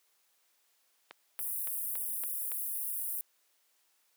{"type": "click train", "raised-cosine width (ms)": 0.3, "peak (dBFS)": -28, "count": 6, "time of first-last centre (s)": [1.11, 2.518], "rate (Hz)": 3.55}
{"type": "high-pass noise", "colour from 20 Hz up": "pink", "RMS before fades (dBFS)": -36, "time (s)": [1.39, 3.21], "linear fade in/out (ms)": 0, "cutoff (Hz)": 10000, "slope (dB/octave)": 48}
{"effects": ["white hiss -72 dBFS RMS until 4.16 s", "high-pass 400 Hz 12 dB/octave"]}